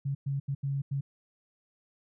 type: tone bursts at uneven times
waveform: sine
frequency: 138.59 Hz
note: C#3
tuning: in tune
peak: -28 dBFS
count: 5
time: 0.05-0.15 / 0.26-0.4 / 0.48-0.55 / 0.63-0.82 / 0.91-1.01 s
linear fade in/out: 10 ms
effects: none